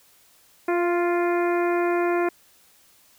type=harmonic tone with a mistuned harmonic; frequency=349.3 Hz; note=F4; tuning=in tune; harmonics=1 / 2 / 3 / 4 / 5 / 6 / 7; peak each=-21 / -27 / -31 / -33 / -35 / -37 / -38 dBFS; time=0.68-2.29 s; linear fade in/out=5 ms; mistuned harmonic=2; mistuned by=-19 cents; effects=white hiss -57 dBFS RMS until 3.18 s